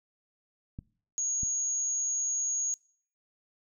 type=clicks; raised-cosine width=5 ms; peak=-26 dBFS; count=2; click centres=0.789 / 1.433 s
type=tone; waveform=sine; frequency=6645 Hz; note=G#8; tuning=in tune; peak=-28 dBFS; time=1.18-2.74 s; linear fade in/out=0 ms
effects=noise-tail reverb RT60 0.5 s tail -23 dB re dry